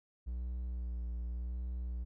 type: tone with vibrato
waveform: triangle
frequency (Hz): 60.2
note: B1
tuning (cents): -44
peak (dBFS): -34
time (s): 0.26-2.05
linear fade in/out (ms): 20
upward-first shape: sine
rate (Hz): 0.87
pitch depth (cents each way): 34
effects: none